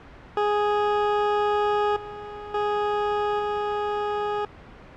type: tone with level steps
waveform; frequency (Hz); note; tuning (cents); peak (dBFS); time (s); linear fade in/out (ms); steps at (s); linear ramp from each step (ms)
20% pulse; 415.3; G#4; 0; -15 / -30 / -17 / -19; 0.37-4.45; 2; 1.96 / 2.54 / 3.39; 5
effects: pink hiss -45 dBFS RMS until 4.96 s + low-pass 2000 Hz 12 dB/octave